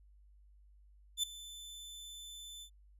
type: tone with ADSR envelope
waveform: sawtooth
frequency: 3523 Hz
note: A7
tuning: 1 cent sharp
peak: -26 dBFS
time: 1.17-2.7 s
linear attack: 63 ms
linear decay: 4 ms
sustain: -18 dB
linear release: 78 ms
effects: added 50 Hz sine -59 dBFS peak until 2.99 s + resampled to 32000 Hz